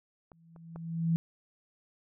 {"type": "clicks", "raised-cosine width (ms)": 1, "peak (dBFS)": [-37, -41, -31], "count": 3, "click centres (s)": [0.318, 0.562, 0.76]}
{"type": "tone with exponential growth", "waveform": "sine", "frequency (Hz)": 165.4, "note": "E3", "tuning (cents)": 6, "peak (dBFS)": -22, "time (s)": [0.33, 1.16], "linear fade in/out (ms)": 0, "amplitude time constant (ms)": 180}
{"effects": []}